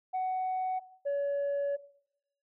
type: tone pair in turn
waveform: sine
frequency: 746 / 565.9 Hz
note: F#5 / C#5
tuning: +14 / +36 cents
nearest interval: perfect fourth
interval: 478 cents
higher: first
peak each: -27 / -26 dBFS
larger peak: second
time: 0.13-0.8 / 1.05-1.77 s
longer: second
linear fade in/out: 20 ms
effects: noise-tail reverb RT60 0.7 s tail -18 dB re dry + tanh soft clip ceiling -27 dBFS